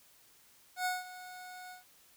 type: tone with ADSR envelope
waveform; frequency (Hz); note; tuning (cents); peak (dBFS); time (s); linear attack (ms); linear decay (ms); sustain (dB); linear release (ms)
25% pulse; 732; F#5; -19; -26; 0.76-1.84; 95; 180; -16; 130
effects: white hiss -63 dBFS RMS until 2.16 s